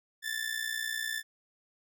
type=ring-modulated tone; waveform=sawtooth; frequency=1760 Hz; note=A6; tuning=in tune; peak=-26 dBFS; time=0.22-1.23 s; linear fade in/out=50 ms; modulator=30 Hz; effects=none